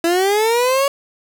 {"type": "linear sweep", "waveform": "30% pulse", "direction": "up", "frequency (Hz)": [329.6, 565], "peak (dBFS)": -11, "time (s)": [0.04, 0.88], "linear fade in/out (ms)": 2, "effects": []}